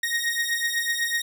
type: beating tone pair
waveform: sawtooth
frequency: 1864.7 / 1872.7 Hz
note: A#6 / A#6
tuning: 0 / +7 cents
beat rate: 8 Hz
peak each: -23 dBFS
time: 0.03-1.22 s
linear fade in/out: 5 ms
effects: none